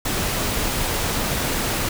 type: noise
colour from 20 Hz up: pink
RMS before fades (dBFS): -23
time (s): 0.05-1.89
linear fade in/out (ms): 5
effects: none